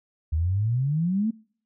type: exponential sweep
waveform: sine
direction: up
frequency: 75 to 230 Hz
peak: -21 dBFS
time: 0.32-1.31 s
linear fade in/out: 10 ms
effects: noise-tail reverb RT60 0.5 s tail -25 dB re dry